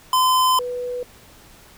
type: tone pair in turn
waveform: square / sine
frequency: 1024 / 492.8 Hz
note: C6 / B4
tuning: -38 / -4 cents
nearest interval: octave + minor second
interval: 1266 cents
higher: first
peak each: -15 / -24 dBFS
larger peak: first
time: 0.13-0.59 / 0.59-1.03 s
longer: first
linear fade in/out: 2 ms
effects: pink hiss -48 dBFS RMS until 1.77 s